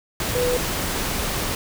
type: tone in noise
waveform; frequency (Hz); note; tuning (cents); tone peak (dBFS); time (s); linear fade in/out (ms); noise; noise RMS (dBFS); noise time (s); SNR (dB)
sine; 493.9; B4; 0; -20; 0.35-0.57; 2; pink; -25; 0.2-1.55; +2
effects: none